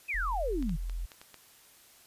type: exponential sweep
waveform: sine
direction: down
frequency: 2634 to 143 Hz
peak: -30 dBFS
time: 0.08-0.77 s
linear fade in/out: 20 ms
type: tone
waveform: sine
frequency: 42.67 Hz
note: F1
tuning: 39 cents flat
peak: -32 dBFS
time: 0.14-1.06 s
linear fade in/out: 10 ms
type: clicks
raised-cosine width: 0.2 ms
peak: -30 dBFS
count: 6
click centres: 0.626 / 0.694 / 0.897 / 1.118 / 1.215 / 1.343 s
effects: white hiss -58 dBFS RMS until 2.06 s + resampled to 32000 Hz